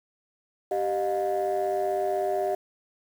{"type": "tone cluster", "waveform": "sine", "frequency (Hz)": [389.6, 617, 713], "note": ["G4", "D#5", "F5"], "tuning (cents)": [-11, -15, 36], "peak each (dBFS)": -27, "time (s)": [0.71, 2.55], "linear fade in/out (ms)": 5, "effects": ["tanh soft clip ceiling -19 dBFS", "8-bit"]}